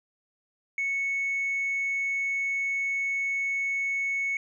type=tone; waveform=sine; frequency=2210 Hz; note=C#7; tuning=6 cents flat; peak=-24 dBFS; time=0.78-4.37 s; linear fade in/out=2 ms; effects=tanh soft clip ceiling -23 dBFS